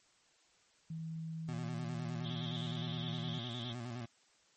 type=tone; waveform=sine; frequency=161.5 Hz; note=E3; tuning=35 cents flat; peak=-39 dBFS; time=0.9-3.39 s; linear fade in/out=5 ms
type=tone with vibrato; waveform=25% pulse; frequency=120 Hz; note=B2; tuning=49 cents flat; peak=-37 dBFS; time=1.48-4.06 s; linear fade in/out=10 ms; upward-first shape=square; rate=9.7 Hz; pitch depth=63 cents each way
type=band-pass noise; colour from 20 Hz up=pink; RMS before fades=-48 dBFS; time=2.23-3.74 s; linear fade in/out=20 ms; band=3200 to 3700 Hz; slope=96 dB/octave
effects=white hiss -69 dBFS RMS until 4.56 s + MP3 32 kbps